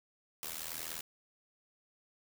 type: noise with amplitude modulation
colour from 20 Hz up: white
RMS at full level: -38 dBFS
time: 0.43-1.01 s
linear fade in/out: 0 ms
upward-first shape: sine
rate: 80.5 Hz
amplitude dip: 90%
effects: none